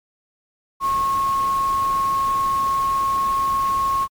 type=tone in noise; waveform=sine; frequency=1089 Hz; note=C#6; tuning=31 cents flat; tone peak=-17 dBFS; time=0.8-4.08 s; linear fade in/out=50 ms; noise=pink; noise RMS=-35 dBFS; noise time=0.8-4.08 s; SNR=+15 dB; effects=MP3 96 kbps